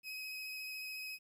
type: tone with vibrato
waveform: 30% pulse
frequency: 2538 Hz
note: D#7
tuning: 34 cents sharp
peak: -39 dBFS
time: 0.03-1.19 s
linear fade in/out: 50 ms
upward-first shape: square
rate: 14 Hz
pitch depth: 11 cents each way
effects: 12-bit